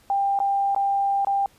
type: tone with dropouts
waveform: sine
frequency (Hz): 794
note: G5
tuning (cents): +22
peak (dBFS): -19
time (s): 0.1-1.46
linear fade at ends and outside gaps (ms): 1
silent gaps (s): 0.39-0.401 / 0.748-0.762 / 1.248-1.27
effects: pink hiss -57 dBFS RMS until 1.58 s + resampled to 32000 Hz